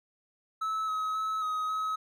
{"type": "tone with pitch steps", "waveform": "triangle", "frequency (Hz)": [1302, 1276, 1294, 1262, 1278], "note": ["E6", "D#6", "E6", "D#6", "D#6"], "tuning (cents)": [-22, 43, -32, 24, 46], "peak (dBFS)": -27, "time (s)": [0.61, 1.96], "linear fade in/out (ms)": 10, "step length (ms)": 270, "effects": []}